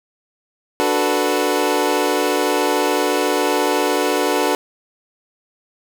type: chord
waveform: 25% pulse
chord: B minor seventh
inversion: first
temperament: equal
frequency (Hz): 293.7 / 370 / 440 / 493.9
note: D4 / F#4 / A4 / B4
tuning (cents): 0 / 0 / 0 / 0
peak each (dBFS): -18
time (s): 0.8-4.55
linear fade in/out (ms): 0
effects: none